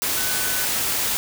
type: tone in noise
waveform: sine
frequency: 1500 Hz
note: F#6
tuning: 23 cents sharp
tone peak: -31 dBFS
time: 0.17-0.65 s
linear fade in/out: 0 ms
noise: white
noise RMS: -23 dBFS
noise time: 0.02-1.17 s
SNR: -11 dB
effects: none